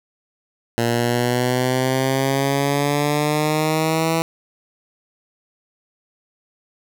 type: exponential sweep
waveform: 10% pulse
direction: up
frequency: 116.54 to 164.8 Hz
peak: -9 dBFS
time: 0.78-4.22 s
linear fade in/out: 0 ms
effects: none